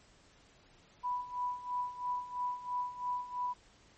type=tone with tremolo; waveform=sine; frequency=987.8 Hz; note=B5; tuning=in tune; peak=-31 dBFS; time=1.03-3.54 s; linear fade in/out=20 ms; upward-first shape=sine; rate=3 Hz; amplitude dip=80%; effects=pink hiss -63 dBFS RMS until 3.97 s + MP3 32 kbps